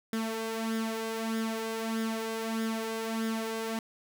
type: tone with flanger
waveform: sawtooth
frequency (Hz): 223.8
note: A3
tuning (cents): +30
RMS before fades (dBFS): -33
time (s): 0.13-3.79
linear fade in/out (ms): 2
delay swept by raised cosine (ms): 0.57 to 2.57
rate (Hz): 1.6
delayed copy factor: +0.6
effects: none